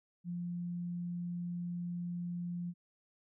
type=tone; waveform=sine; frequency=174.61 Hz; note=F3; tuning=in tune; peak=-36 dBFS; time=0.24-2.74 s; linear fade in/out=50 ms; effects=none